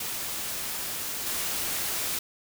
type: noise with level steps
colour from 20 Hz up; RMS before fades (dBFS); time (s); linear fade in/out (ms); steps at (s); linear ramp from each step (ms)
white; -33 / -30; 0-2.19; 5; 1.26; 5
effects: none